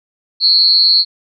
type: tone with amplitude modulation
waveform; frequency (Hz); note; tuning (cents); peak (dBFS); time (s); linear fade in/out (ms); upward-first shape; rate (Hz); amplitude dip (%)
sine; 4286; C8; +41; -3; 0.4-1.05; 50; sine; 180; 100
effects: none